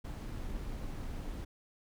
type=noise with amplitude modulation; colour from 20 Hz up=brown; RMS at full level=-38 dBFS; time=0.04-1.45 s; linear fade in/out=10 ms; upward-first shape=sine; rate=264 Hz; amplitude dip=40%; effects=none